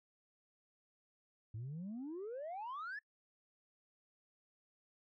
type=exponential sweep; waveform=sine; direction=up; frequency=104 to 1775 Hz; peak=-40 dBFS; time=1.54-2.99 s; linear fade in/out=5 ms; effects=noise-tail reverb RT60 0.1 s tail -25 dB re dry + tanh soft clip ceiling -40 dBFS